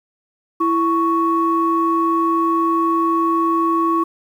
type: tone pair together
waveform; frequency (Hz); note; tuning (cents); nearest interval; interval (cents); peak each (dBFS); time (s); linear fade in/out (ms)
sine; 331.9 / 1112; E4 / C#6; +12 / +5; octave + major sixth; 2093; -17 / -16; 0.6-4.04; 10
effects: tanh soft clip ceiling -6 dBFS + 8-bit